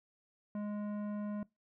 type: tone with tanh clipping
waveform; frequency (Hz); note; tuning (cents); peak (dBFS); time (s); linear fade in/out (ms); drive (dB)
sine; 207.7; G#3; 0; -38; 0.55-1.43; 2; 13
effects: noise-tail reverb RT60 0.2 s tail -22 dB re dry